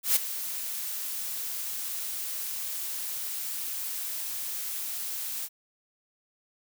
blue noise with ADSR envelope, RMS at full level -21 dBFS, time 0.03-5.49 s, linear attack 130 ms, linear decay 13 ms, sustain -13 dB, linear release 47 ms, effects none

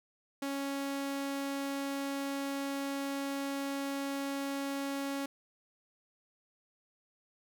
sawtooth tone, 277.2 Hz, C#4, in tune, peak -30 dBFS, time 0.42-5.26 s, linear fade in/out 5 ms, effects none

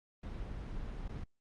brown noise with dropouts, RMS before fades -41 dBFS, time 0.23-1.24 s, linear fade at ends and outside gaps 5 ms, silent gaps 1.081-1.091 s, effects low-pass 5000 Hz 12 dB/octave + Opus 32 kbps

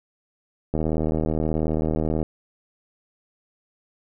click train, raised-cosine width 2 ms, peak -11 dBFS, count 118, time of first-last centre 0.74-2.229 s, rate 78.6 Hz, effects none

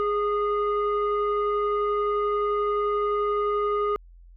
sine tone pair together, 414.5 / 1232 Hz, G#4 / D#6, -3 / -17 cents, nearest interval octave + perfect fifth, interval 1886 cents, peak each -22 / -24 dBFS, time 0-3.96 s, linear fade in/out 0 ms, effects tanh soft clip ceiling -18 dBFS + added 43 Hz sine -46 dBFS peak until 4.36 s

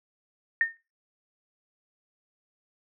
sine tone with exponential decay, 1827 Hz, A#6, 35 cents flat, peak -17 dBFS, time 0.61-0.77 s, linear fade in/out 1 ms, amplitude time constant 33 ms, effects noise-tail reverb RT60 0.3 s tail -19 dB re dry

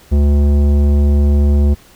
sine tone with tanh clipping, 72.1 Hz, D2, 31 cents flat, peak -10 dBFS, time 0.11-1.75 s, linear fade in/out 20 ms, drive 14 dB, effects pink hiss -45 dBFS RMS until 1.95 s

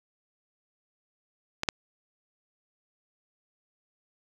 clicks, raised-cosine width 0.2 ms, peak -11 / -6 dBFS, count 2, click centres 1.634 / 1.688 s, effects 8-bit

